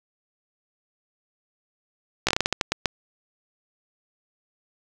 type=slowing click train; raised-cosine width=0.2 ms; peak=-3 dBFS; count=11; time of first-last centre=2.27-2.858 s; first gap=16 ms; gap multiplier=1.27; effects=none